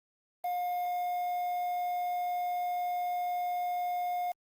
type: tone with quantisation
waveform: triangle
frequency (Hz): 714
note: F5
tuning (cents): +38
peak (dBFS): -28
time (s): 0.44-4.32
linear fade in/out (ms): 5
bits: 8
effects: Opus 24 kbps